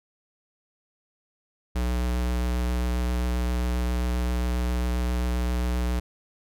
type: tone with vibrato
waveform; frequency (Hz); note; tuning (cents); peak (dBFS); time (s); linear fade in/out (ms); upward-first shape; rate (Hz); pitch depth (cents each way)
square; 61; B1; -21; -24; 1.75-6; 10; triangle; 7.5; 15
effects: none